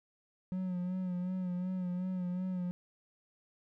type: tone with vibrato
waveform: triangle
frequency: 182.1 Hz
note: F#3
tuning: 27 cents flat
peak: -31 dBFS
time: 0.52-2.71 s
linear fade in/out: 0 ms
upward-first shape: sine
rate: 2.7 Hz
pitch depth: 42 cents each way
effects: none